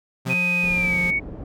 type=tone; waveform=sawtooth; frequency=129.8 Hz; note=C3; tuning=13 cents flat; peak=-22 dBFS; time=0.25-0.35 s; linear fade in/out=20 ms
type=tone with vibrato; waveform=square; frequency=177.8 Hz; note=F3; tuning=31 cents sharp; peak=-27 dBFS; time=0.26-1.11 s; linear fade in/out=10 ms; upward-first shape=triangle; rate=2.2 Hz; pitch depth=10 cents each way
type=tone with pitch glide; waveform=sine; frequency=2501 to 2228 Hz; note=D#7 to C#7; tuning=+8 to +8 cents; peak=-19 dBFS; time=0.29-1.2 s; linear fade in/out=20 ms; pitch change=-200 cents; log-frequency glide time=0.63-0.99 s
type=low-pass noise; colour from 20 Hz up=pink; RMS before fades=-34 dBFS; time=0.63-1.44 s; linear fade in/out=5 ms; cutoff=450 Hz; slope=12 dB/octave
effects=none